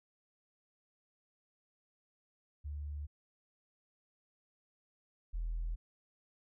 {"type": "tone pair in turn", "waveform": "sine", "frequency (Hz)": [73.42, 41.21], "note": ["D2", "E1"], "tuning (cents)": [0, 0], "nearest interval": "minor seventh", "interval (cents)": 1000, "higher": "first", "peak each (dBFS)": [-38, -33], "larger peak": "second", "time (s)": [[2.64, 3.07], [5.33, 5.76]], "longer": "neither", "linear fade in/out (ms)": 20, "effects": ["tanh soft clip ceiling -31 dBFS"]}